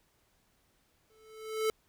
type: tone with exponential growth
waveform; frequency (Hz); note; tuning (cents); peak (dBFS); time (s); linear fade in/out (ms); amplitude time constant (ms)
square; 437.3; A4; -11; -26; 1.1-1.7; 1; 130
effects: pink hiss -71 dBFS RMS until 1.88 s